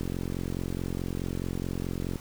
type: click train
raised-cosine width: 3 ms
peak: -19 dBFS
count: 97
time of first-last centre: 0.01-2.158 s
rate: 44.7 Hz
effects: pink hiss -48 dBFS RMS until 2.2 s